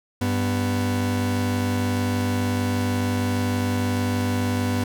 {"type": "tone pair together", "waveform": "40% pulse", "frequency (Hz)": [98, 247.5], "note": ["G2", "B3"], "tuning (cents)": [0, 4], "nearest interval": "octave + major third", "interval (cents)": 1604, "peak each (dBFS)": -23, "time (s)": [0.21, 4.84], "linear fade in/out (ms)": 5, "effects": []}